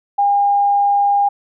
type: tone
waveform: sine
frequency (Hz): 808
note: G#5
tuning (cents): -48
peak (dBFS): -11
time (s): 0.18-1.29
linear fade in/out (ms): 10
effects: none